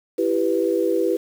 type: chord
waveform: sine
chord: E minor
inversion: none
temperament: equal with one note detuned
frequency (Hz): 333.3 / 392 / 493.9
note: E4 / G4 / B4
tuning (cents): +19 / 0 / 0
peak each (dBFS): -22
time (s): 0.18-1.17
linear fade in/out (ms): 10
effects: 7-bit